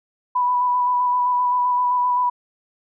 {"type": "tone with vibrato", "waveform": "sine", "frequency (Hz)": 987.8, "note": "B5", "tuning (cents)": 0, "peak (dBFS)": -16, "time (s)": [0.35, 2.3], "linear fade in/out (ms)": 10, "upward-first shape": "square", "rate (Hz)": 7.7, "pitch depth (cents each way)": 14, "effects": []}